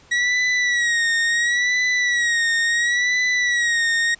40% pulse tone with vibrato, 1917 Hz, A#6, 48 cents sharp, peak -16 dBFS, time 0.11-4.15 s, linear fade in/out 10 ms, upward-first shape sine, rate 0.72 Hz, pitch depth 68 cents each way, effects pink hiss -51 dBFS RMS until 4.19 s + resampled to 16000 Hz

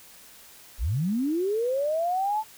sine linear sweep, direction up, 37.62 to 886 Hz, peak -23 dBFS, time 0.78-2.44 s, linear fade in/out 50 ms, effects white hiss -50 dBFS RMS until 2.57 s

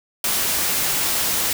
white noise, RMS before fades -21 dBFS, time 0.24-1.53 s, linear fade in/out 2 ms, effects none

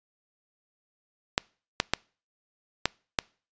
clicks, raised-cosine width 0.2 ms, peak -4 dBFS, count 5, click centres 1.379 / 1.801 / 1.936 / 2.856 / 3.188 s, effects noise-tail reverb RT60 0.4 s tail -26 dB re dry + resampled to 16000 Hz

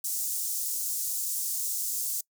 pink high-pass noise, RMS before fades -31 dBFS, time 0.04-2.21 s, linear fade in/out 5 ms, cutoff 6600 Hz, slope 24 dB/octave, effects noise-tail reverb RT60 0.1 s tail -24 dB re dry

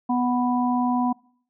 harmonic tone, 246.9 Hz, B3, in tune, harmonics 1 / 3 / 4, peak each -21 / -26 / -27 dBFS, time 0.09-1.13 s, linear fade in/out 10 ms, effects noise-tail reverb RT60 0.6 s tail -25 dB re dry

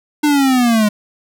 square linear sweep, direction down, 301.6 to 205.6 Hz, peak -11 dBFS, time 0.23-0.89 s, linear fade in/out 10 ms, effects none

